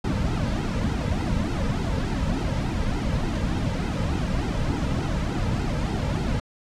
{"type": "noise with flanger", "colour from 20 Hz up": "brown", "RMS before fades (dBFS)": -25, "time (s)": [0.04, 6.4], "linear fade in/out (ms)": 5, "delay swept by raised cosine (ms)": [1.7, 2.8], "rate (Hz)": 3.4, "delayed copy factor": -0.75, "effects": ["low-pass 7000 Hz 12 dB/octave"]}